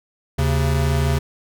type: tone pair together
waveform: square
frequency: 76.1 / 135.59 Hz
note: D#2 / C#3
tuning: -38 / -38 cents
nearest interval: minor seventh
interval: 1000 cents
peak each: -20 dBFS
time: 0.38-1.19 s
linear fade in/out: 10 ms
effects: none